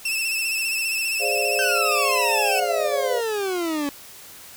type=tone with vibrato; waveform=sawtooth; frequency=2648 Hz; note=E7; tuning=7 cents sharp; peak=-19 dBFS; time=0.05-2.6 s; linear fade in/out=5 ms; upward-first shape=sine; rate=15 Hz; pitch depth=50 cents each way
type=chord; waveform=sine; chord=D half-diminished seventh; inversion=second; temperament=equal; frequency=415.3 / 523.3 / 587.3 / 698.5 Hz; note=Ab4 / C5 / D5 / F5; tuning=0 / 0 / 0 / 0 cents; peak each=-28 dBFS; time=1.19-3.22 s; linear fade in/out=50 ms
type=exponential sweep; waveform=40% pulse; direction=down; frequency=1568 to 280 Hz; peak=-22 dBFS; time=1.59-3.89 s; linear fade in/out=0 ms
effects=white hiss -43 dBFS RMS until 4.56 s